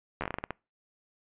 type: slowing click train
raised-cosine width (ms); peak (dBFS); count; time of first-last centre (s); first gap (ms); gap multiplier
0.5; -17; 10; 0.21-0.507; 12; 1.24
effects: noise-tail reverb RT60 0.3 s tail -26 dB re dry + resampled to 8000 Hz